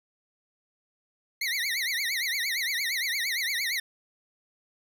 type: tone with vibrato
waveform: 25% pulse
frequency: 2037 Hz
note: C7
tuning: 47 cents flat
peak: -23 dBFS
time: 1.41-3.8 s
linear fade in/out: 5 ms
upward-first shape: triangle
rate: 8.7 Hz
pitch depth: 230 cents each way
effects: none